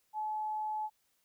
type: tone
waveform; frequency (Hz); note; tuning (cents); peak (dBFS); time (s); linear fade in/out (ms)
sine; 858; A5; -44; -33; 0.13-0.9; 50
effects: white hiss -75 dBFS RMS until 1.24 s